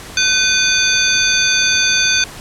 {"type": "tone cluster", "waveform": "sine", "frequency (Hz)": [1516, 2460, 3521, 4574, 6250], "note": ["F#6", "D#7", "A7", "D8", "G8"], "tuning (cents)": [42, -20, 0, -47, -6], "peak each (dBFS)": -18, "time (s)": [0.17, 2.24], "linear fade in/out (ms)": 2, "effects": ["pink hiss -33 dBFS RMS until 2.4 s", "low-pass 11000 Hz 12 dB/octave"]}